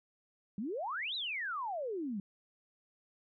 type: exponential two-way sweep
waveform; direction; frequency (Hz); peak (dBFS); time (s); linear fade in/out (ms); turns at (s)
sine; up then down; 187 to 4064 to 187; -35; 0.58-2.2; 2; 1.15
effects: none